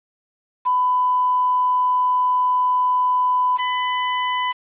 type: tone pair in turn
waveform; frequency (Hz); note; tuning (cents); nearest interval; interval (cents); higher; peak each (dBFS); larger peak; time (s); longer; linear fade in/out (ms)
sine / sawtooth; 1000 / 1000; B5 / B5; +21 / +21; unison; 0; neither; -15; neither; 0.65-3.58 / 3.58-4.53; first; 20
effects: resampled to 8000 Hz + 7-bit